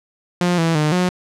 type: tone with pitch steps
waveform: sawtooth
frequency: 176.9 / 164.8 / 151.9 / 180.6 Hz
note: F3 / E3 / D#3 / F#3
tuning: +23 / 0 / -41 / -42 cents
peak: -11 dBFS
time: 0.41-1.09 s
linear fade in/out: 2 ms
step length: 170 ms
effects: low-pass 8000 Hz 12 dB/octave